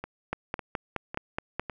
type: two click trains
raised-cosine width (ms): 0.5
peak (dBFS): -20 / -14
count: 4 / 7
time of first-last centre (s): 0.04-1.697 / 0.33-1.596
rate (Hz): 1.81 / 4.74
effects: none